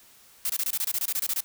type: noise bursts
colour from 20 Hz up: blue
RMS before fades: -27 dBFS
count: 14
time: 0.45-1.406 s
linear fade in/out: 2 ms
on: 46 ms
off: 24 ms
effects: white hiss -55 dBFS RMS until 1.44 s